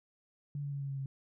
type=tone with pitch steps; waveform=sine; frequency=144 / 142.26 / 140.55 / 138.85 / 137.18 / 135.53 Hz; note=D3 / C#3 / C#3 / C#3 / C#3 / C#3; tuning=-34 / +45 / +24 / +3 / -18 / -39 cents; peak=-35 dBFS; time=0.55-1.06 s; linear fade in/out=2 ms; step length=85 ms; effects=none